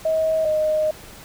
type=tone pair in turn; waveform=sine; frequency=637 / 618.5 Hz; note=D#5 / D#5; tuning=+41 / -10 cents; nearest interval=minor second; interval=51 cents; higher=first; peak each=-17 dBFS; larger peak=neither; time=0.05-0.45 / 0.45-0.91 s; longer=second; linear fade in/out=5 ms; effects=pink hiss -42 dBFS RMS until 1.24 s